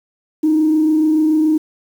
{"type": "tone with frequency modulation", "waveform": "sine", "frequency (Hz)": 311.1, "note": "D#4", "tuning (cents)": 0, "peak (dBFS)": -10, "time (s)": [0.43, 1.58], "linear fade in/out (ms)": 10, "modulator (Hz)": 27, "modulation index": 0.3, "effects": ["tanh soft clip ceiling -6 dBFS", "7-bit"]}